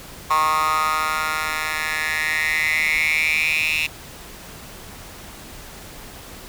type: tone with high-pass filter sweep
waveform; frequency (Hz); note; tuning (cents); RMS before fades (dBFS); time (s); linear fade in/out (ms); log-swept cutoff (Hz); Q
10% pulse; 155.56; D#3; 0; -21; 0.3-3.87; 10; 1100 to 2700; 8
effects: pink hiss -39 dBFS RMS until 6.48 s